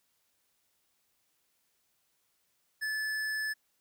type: tone with tanh clipping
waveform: sine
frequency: 1735 Hz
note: A6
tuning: 25 cents flat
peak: -33 dBFS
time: 2.81-3.54 s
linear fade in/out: 20 ms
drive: 15 dB
effects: white hiss -75 dBFS RMS until 3.8 s